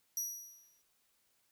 sawtooth tone with exponential decay, 5800 Hz, F#8, 35 cents flat, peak -30 dBFS, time 0.17-0.82 s, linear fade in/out 2 ms, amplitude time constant 140 ms, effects white hiss -75 dBFS RMS until 1.51 s

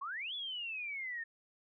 sine exponential two-way sweep, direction up then down, 1046.5 to 3474 to 1797 Hz, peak -38 dBFS, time 0.01-1.24 s, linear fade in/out 10 ms, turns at 0.34 s, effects none

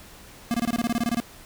square tone bursts, 235 Hz, A#3, 14 cents sharp, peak -22 dBFS, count 13, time 0.51-1.201 s, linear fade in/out 0 ms, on 31 ms, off 24 ms, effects pink hiss -47 dBFS RMS until 1.45 s

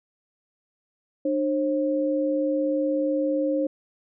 sine tone pair together, 300.5 / 536.4 Hz, D4 / C5, +40 / +43 cents, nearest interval minor seventh, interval 1003 cents, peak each -24 dBFS, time 1.25-3.67 s, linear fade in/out 5 ms, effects none

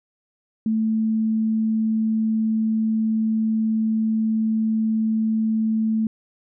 sine tone, 220.4 Hz, A3, 3 cents sharp, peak -18 dBFS, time 0.66-6.07 s, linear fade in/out 2 ms, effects none

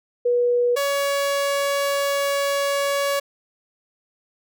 sine / sawtooth tone pair in turn, 485.2 / 562.4 Hz, B4 / C#5, -31 / +25 cents, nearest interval minor third, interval 256 cents, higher second, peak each -16 dBFS, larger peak neither, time 0.25-0.76 / 0.76-3.2 s, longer second, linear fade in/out 10 ms, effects none

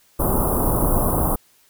pink band-stop noise, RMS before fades -19 dBFS, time 0.19-1.36 s, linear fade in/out 10 ms, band 1200 to 10000 Hz, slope 48 dB/octave, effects white hiss -57 dBFS RMS until 1.69 s

